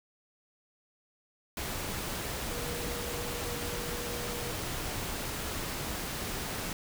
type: tone in noise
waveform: sine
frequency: 480 Hz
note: B4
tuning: 49 cents flat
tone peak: -41 dBFS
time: 2.51-4.51 s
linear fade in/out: 2 ms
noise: pink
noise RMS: -36 dBFS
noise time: 1.57-6.73 s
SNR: -8 dB
effects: none